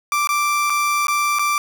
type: tone with dropouts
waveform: 30% pulse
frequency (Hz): 1174.7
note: D6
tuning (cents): 0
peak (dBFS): -14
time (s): 0.12-1.58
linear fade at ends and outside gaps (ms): 1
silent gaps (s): 0.273-0.29 / 0.698-0.702 / 1.07-1.082 / 1.387-1.393
effects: none